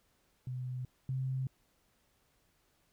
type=tone pair in turn; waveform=sine; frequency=126.7 / 131.33 Hz; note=B2 / C3; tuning=+45 / +7 cents; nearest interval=minor second; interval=62 cents; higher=second; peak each=-36 / -32 dBFS; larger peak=second; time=0.47-0.85 / 1.09-1.47 s; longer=neither; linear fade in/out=2 ms; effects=pink hiss -73 dBFS RMS until 2.92 s